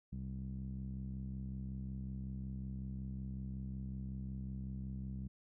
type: tone with low-pass filter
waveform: sawtooth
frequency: 65.41 Hz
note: C2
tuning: in tune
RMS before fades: -43 dBFS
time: 0.12-5.28 s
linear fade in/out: 10 ms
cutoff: 180 Hz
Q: 4.3
effects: none